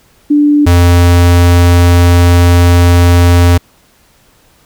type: tone pair in turn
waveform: sine / square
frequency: 293.7 / 87.32 Hz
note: D4 / F2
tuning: 0 / 0 cents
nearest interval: octave + major sixth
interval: 2100 cents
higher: first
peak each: -4 dBFS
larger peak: neither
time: 0.3-0.66 / 0.66-3.58 s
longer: second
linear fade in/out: 10 ms
effects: pink hiss -48 dBFS RMS until 4.65 s